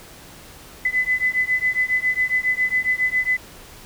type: beating tone pair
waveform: sine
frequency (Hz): 2007 / 2014.3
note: B6 / B6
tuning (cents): +27 / +34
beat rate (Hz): 7.3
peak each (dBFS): -21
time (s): 0.85-3.37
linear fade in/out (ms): 5
effects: pink hiss -43 dBFS RMS until 3.85 s